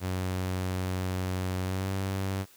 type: tone with pitch glide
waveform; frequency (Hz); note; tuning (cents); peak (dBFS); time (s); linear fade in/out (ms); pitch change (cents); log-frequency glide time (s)
sawtooth; 92.5 to 96.32; F#2 to G2; 0 to -30; -25; 0-2.46; 50; +70; 1.62-1.9
effects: white hiss -57 dBFS RMS until 2.56 s